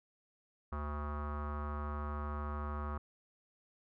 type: tone with low-pass filter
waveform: square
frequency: 73.9 Hz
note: D2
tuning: 11 cents sharp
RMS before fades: -39 dBFS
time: 0.72-2.98 s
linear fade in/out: 5 ms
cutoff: 1200 Hz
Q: 7.2
effects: none